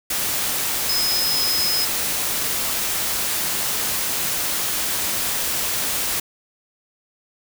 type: tone in noise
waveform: sine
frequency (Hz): 5100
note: D#8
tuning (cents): +42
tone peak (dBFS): -20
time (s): 0.89-1.85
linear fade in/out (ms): 5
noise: white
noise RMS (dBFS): -23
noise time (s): 0.1-6.2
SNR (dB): 0
effects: none